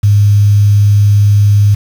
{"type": "tone with quantisation", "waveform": "sine", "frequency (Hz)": 102.5, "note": "G#2", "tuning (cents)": -22, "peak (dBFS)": -4, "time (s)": [0.03, 1.75], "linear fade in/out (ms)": 10, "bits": 5, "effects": []}